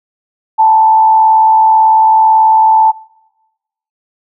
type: tone with frequency modulation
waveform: sine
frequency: 879 Hz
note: A5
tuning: 2 cents flat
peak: -4 dBFS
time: 0.58-2.92 s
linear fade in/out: 20 ms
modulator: 78.2 Hz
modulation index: 0.39
effects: noise-tail reverb RT60 1.0 s tail -23 dB re dry